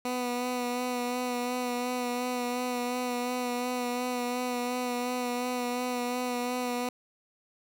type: tone with vibrato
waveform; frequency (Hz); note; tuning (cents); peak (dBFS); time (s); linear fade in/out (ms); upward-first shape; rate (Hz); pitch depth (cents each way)
15% pulse; 246.9; B3; 0; -23; 0.05-6.89; 2; sine; 2.8; 23
effects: none